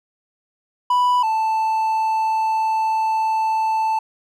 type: tone pair in turn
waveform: triangle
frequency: 987.8 / 881.6 Hz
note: B5 / A5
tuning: 0 / +3 cents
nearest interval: major second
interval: 197 cents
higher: first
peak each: -12 / -15 dBFS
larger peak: first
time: 0.9-1.23 / 1.23-3.99 s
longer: second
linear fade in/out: 5 ms
effects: none